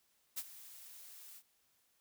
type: noise with ADSR envelope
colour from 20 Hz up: blue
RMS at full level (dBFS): -38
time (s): 0.36-1.43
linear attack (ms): 20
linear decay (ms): 48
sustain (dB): -16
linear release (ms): 63
effects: white hiss -75 dBFS RMS until 2 s